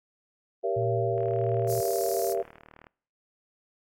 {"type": "chord", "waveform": "sine", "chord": "G diminished seventh", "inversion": "none", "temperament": "just", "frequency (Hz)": [392, 470.4, 564.5, 677.4], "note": ["G4", "Bb4", "Db5", "Fb5"], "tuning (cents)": [0, 16, 31, 47], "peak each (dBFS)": [-30, -30, -33, -30], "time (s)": [0.63, 2.43], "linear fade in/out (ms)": 20}
{"type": "tone with tremolo", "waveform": "sine", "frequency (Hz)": 116.54, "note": "A#2", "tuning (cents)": 0, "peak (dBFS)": -28, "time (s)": [0.76, 1.81], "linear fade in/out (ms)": 10, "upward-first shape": "sine", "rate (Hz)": 1.6, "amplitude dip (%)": 45}
{"type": "click train", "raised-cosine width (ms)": 0.5, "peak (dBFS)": -33, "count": 66, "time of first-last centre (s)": [1.18, 2.868], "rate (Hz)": 38.5}
{"type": "high-pass noise", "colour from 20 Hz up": "white", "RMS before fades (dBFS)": -37, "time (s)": [1.68, 2.34], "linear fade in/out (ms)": 20, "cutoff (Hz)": 4600, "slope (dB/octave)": 48}
{"effects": ["noise-tail reverb RT60 0.6 s tail -25 dB re dry", "AAC 48 kbps"]}